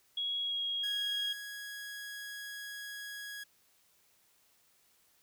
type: tone with pitch glide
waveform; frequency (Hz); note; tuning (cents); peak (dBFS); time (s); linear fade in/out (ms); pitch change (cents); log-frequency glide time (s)
sine; 3322 to 3284; G#7 to G#7; 0 to -20; -32; 0.17-1.33; 5; -20; 0.4-0.64
type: tone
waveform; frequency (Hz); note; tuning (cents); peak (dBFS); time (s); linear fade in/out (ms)
sawtooth; 1661.2; G#6; 0; -38; 0.83-3.44; 10
effects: white hiss -69 dBFS RMS until 5.22 s